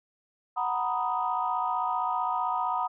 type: chord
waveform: sine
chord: B major seventh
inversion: second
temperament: equal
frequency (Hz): 740 / 932.3 / 987.8 / 1244.5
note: F#5 / A#5 / B5 / D#6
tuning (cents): 0 / 0 / 0 / 0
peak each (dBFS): -31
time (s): 0.56-2.88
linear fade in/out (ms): 20
effects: tanh soft clip ceiling -15 dBFS